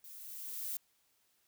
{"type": "noise with level ramp", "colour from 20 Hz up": "violet", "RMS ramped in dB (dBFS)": [-52, -38], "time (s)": [0.04, 0.77], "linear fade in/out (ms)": 2, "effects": ["white hiss -74 dBFS RMS until 1.47 s"]}